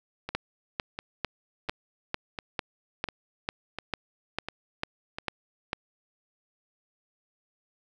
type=two click trains; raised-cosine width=0.3 ms; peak=-18 / -12 dBFS; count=8 / 13; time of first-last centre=0.29-5.185 / 0.35-5.731 s; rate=1.43 / 2.23 Hz; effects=none